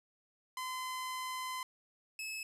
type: tone pair in turn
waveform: sawtooth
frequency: 1025 / 2593 Hz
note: C6 / E7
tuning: -36 / -29 cents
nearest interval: octave + major third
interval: 1607 cents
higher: second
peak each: -34 / -36 dBFS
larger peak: first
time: 0.57-1.63 / 2.19-2.43 s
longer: first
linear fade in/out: 2 ms
effects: resampled to 32000 Hz + 11-bit